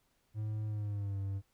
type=tone with pitch glide; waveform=triangle; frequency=107.5 to 98.01 Hz; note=A2 to G2; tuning=-40 to 0 cents; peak=-32 dBFS; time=0.34-1.42 s; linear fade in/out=50 ms; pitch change=-160 cents; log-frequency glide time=0.66-1.18 s; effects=pink hiss -75 dBFS RMS until 1.53 s